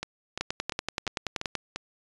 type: two click trains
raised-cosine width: 0.2 ms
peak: -15 / -11 dBFS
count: 6 / 13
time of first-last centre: 0.03-1.76 / 0.41-1.553 s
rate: 2.89 / 10.5 Hz
effects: resampled to 22050 Hz